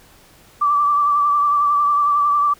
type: tone with vibrato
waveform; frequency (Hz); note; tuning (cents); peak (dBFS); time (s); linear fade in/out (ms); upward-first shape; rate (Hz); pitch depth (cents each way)
sine; 1165; D6; -14; -13; 0.61-2.54; 10; triangle; 11; 38
effects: pink hiss -49 dBFS RMS until 2.59 s